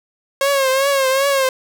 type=tone with vibrato; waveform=sawtooth; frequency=542 Hz; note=C#5; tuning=39 cents flat; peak=-10 dBFS; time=0.41-1.49 s; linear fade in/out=2 ms; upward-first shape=triangle; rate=2.6 Hz; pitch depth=78 cents each way; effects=none